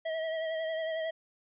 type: tone with vibrato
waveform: square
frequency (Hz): 643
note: E5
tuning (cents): -43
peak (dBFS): -32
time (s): 0.05-1.11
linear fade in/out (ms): 10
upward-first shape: sine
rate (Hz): 11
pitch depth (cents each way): 31
effects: resampled to 8000 Hz